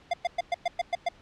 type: tone bursts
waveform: square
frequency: 698.5 Hz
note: F5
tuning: in tune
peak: -24 dBFS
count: 8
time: 0.11-1.088 s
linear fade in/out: 5 ms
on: 26 ms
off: 110 ms
effects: pink hiss -56 dBFS RMS until 1.21 s + low-pass 4000 Hz 12 dB/octave